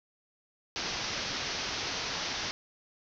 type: low-pass noise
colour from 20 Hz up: white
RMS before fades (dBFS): -35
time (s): 0.76-2.51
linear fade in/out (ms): 0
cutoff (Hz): 6100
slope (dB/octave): 96
effects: none